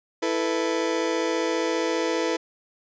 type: chord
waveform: 35% pulse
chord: E suspended fourth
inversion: none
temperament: just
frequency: 329.6 / 439.5 / 494.4 Hz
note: E4 / A4 / B4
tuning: 0 / -2 / +2 cents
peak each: -25 / -27 / -25 dBFS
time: 0.22-2.37 s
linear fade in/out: 10 ms
effects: resampled to 16000 Hz